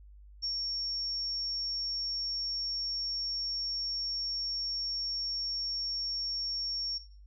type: tone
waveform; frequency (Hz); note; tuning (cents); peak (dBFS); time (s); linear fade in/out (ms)
sine; 5500; F8; -27; -31; 0.42-6.99; 20
effects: noise-tail reverb RT60 0.4 s tail -17 dB re dry + added 50 Hz sine -50 dBFS peak until 7.26 s